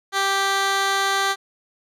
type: tone with band-pass filter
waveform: 15% pulse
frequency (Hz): 392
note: G4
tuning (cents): 0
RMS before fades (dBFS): -21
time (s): 0.12-1.36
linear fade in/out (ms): 50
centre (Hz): 2900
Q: 0.53
effects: none